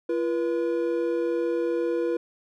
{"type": "tone pair together", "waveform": "triangle", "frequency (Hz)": [341.4, 483.7], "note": ["F4", "B4"], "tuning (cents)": [-39, -36], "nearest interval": "tritone", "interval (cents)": 603, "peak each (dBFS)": -24, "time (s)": [0.09, 2.17], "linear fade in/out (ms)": 5, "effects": []}